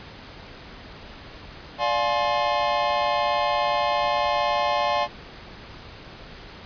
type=chord; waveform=square; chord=D half-diminished seventh; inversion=none; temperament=just; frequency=587.3 / 704.8 / 845.8 / 1057.2 Hz; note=D5 / F5 / Ab5 / C6; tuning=0 / +16 / +31 / +18 cents; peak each=-27 dBFS; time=1.78-5.08 s; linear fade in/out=50 ms; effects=pink hiss -42 dBFS RMS until 6.65 s + resampled to 11025 Hz